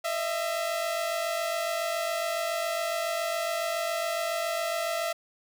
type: tone pair together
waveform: sawtooth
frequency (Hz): 622.3 / 669.5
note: D#5 / E5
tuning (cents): 0 / +27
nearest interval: minor second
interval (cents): 127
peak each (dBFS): -30 / -25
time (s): 0.04-5.13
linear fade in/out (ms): 10
effects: none

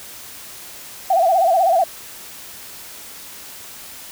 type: tone with vibrato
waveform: sine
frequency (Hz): 714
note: F5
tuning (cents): +38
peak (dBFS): -12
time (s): 1.1-1.84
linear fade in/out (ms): 5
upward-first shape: sine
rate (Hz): 16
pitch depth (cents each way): 150
effects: white hiss -37 dBFS RMS until 4.11 s

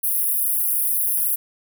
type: high-pass noise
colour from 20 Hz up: pink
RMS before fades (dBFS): -21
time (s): 0.03-1.36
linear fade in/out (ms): 10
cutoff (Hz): 10000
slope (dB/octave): 96
effects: none

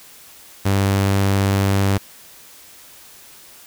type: tone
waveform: sawtooth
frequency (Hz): 98.3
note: G2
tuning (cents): +5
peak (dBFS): -11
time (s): 0.65-1.98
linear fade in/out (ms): 10
effects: white hiss -44 dBFS RMS until 3.66 s

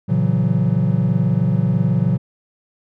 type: chord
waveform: triangle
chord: F# dominant seventh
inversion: first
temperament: just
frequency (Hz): 115.62 / 138.75 / 166.5 / 185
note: A#2 / C#3 / E3 / F#3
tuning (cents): -14 / +2 / +18 / 0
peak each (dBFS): -18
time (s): 0.08-2.18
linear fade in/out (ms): 20
effects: none

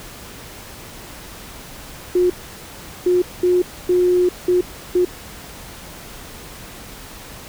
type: tone bursts at uneven times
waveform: sine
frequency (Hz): 359.2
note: F4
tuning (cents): +49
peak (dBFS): -12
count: 6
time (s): 2.15-2.3 / 3.06-3.22 / 3.43-3.62 / 3.89-4.29 / 4.48-4.61 / 4.95-5.05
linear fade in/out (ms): 5
effects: pink hiss -37 dBFS RMS until 7.48 s

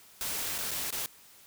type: noise with dropouts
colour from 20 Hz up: white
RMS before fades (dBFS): -34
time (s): 0.21-1.06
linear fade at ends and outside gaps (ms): 0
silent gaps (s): 0.581-0.586 / 0.709-0.714 / 0.905-0.926
effects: white hiss -56 dBFS RMS until 1.46 s

